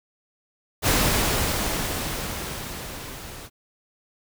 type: noise with level ramp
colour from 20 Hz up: pink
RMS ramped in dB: -19 to -40 dBFS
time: 0.82-3.5 s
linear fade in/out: 50 ms
effects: none